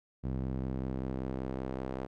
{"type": "tone with band-pass filter sweep", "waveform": "sawtooth", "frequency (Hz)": 65.2, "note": "C2", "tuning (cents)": -5, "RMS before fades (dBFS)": -36, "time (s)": [0.23, 2.07], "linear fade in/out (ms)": 20, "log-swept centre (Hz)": [170, 490], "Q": 0.83, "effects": []}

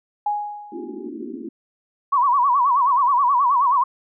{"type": "tone with exponential decay", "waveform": "sine", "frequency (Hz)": 830, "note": "G#5", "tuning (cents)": -1, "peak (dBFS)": -17, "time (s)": [0.26, 1.09], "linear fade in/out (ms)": 5, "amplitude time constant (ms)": 180}
{"type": "band-pass noise", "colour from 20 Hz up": "white", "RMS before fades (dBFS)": -32, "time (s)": [0.72, 1.49], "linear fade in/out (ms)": 5, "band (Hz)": [220, 390], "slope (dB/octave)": 96}
{"type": "tone with vibrato", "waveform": "sine", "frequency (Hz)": 1046.5, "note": "C6", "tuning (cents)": 0, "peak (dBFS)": -14, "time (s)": [2.12, 3.84], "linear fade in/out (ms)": 10, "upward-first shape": "sine", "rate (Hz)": 9.4, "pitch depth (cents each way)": 160}
{"effects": []}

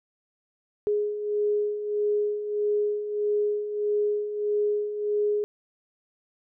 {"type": "beating tone pair", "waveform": "sine", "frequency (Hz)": [415.3, 416.9], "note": ["G#4", "G#4"], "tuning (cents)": [0, 7], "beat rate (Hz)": 1.6, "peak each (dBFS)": [-31, -24], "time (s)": [0.87, 5.44], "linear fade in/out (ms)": 0, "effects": []}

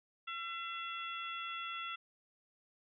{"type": "harmonic tone", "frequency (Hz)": 676, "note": "E5", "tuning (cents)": 43, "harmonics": [2, 3, 4, 5], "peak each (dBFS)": [-42, -49, -45, -47], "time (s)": [0.27, 1.96], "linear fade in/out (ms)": 10, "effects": []}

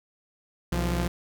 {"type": "tone pair together", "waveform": "sawtooth", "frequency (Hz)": [62.6, 173.52], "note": ["B1", "F3"], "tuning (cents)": [24, -11], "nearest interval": "octave + tritone", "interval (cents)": 1765, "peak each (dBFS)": [-23, -24], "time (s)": [0.72, 1.08], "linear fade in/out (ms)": 5, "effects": []}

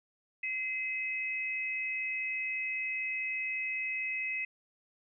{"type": "tone pair together", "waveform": "sine", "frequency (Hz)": [2059, 2555], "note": ["C7", "D#7"], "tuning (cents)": [-28, 45], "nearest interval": "major third", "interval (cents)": 373, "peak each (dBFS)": [-36, -34], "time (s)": [0.43, 4.45], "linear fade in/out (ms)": 5, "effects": []}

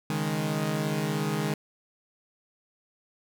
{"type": "chord", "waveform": "sawtooth", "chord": "C# suspended second", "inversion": "none", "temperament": "equal", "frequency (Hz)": [138.59, 155.56, 207.7], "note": ["C#3", "D#3", "G#3"], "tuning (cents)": [0, 0, 0], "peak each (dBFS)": [-31, -25, -27], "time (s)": [0.1, 1.54], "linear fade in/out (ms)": 2, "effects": []}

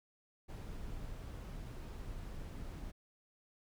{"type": "noise", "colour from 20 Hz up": "brown", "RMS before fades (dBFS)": -45, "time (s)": [0.48, 2.92], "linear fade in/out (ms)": 20, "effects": []}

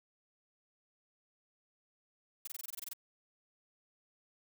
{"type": "noise bursts", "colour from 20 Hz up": "blue", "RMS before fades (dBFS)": -42, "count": 11, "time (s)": [2.45, 2.934], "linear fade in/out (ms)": 5, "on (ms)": 24, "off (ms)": 22, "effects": []}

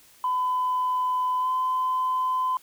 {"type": "tone with pitch glide", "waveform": "sine", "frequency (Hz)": [1008, 1021.5], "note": ["B5", "C6"], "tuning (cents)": [35, -42], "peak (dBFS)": -21, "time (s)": [0.24, 2.57], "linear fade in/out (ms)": 2, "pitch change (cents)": 23, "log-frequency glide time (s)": [1.39, 1.48], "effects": ["tanh soft clip ceiling -18 dBFS", "white hiss -55 dBFS RMS until 2.62 s"]}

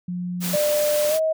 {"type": "tone", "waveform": "sine", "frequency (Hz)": 178.3, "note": "F3", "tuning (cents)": 36, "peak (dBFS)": -25, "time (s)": [0.08, 0.56], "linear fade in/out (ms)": 5}
{"type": "high-pass noise", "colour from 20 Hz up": "white", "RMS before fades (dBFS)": -28, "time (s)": [0.4, 1.2], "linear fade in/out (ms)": 50, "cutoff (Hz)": 130, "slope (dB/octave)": 12}
{"type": "tone with pitch glide", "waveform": "sine", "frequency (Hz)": [596, 635.1], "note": ["D5", "D#5"], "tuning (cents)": [25, 35], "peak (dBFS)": -18, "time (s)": [0.53, 1.33], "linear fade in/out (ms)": 10, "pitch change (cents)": 110, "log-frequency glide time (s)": [1.08, 1.16]}
{"effects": []}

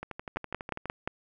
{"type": "two click trains", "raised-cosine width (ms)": 0.5, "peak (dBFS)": [-22, -15], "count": [11, 5], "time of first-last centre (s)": [[0.03, 0.856], [0.37, 1.075]], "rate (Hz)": [12.1, 5.67], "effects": []}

